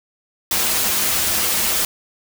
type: noise with comb filter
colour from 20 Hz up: white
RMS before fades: -19 dBFS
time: 0.51-1.85 s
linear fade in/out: 2 ms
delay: 7.1 ms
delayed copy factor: -0.5
effects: none